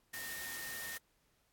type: tone in noise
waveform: sine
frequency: 1836 Hz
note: A#6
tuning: 27 cents flat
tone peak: -44 dBFS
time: 0.13-0.98 s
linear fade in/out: 10 ms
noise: white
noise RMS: -45 dBFS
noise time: 0.13-0.98 s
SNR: -2 dB
effects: pink hiss -75 dBFS RMS until 1.52 s + AAC 64 kbps